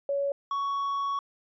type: tone pair in turn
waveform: sine / triangle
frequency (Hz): 561 / 1116.5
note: C#5 / C#6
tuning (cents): +21 / +12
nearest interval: octave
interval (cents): 1191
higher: second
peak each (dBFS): -25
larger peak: neither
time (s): 0.09-0.32 / 0.51-1.19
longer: second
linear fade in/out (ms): 2
effects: resampled to 16000 Hz